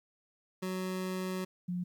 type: tone pair in turn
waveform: 25% pulse / sine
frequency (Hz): 185.8 / 178.23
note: F#3 / F3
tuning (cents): +7 / +35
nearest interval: minor second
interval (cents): 72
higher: first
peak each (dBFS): -30 / -32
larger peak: first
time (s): 0.62-1.45 / 1.68-1.84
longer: first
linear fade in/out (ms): 10
effects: 12-bit